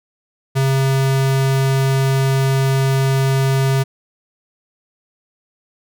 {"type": "tone", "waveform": "square", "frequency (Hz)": 134.6, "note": "C3", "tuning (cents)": 49, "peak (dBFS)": -14, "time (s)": [0.55, 3.84], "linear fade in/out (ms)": 20, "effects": []}